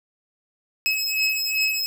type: beating tone pair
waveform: 25% pulse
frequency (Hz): 2568 / 2570.6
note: E7 / E7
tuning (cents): -46 / -44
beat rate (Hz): 2.6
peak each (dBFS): -20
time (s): 0.86-1.86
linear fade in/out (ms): 0
effects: none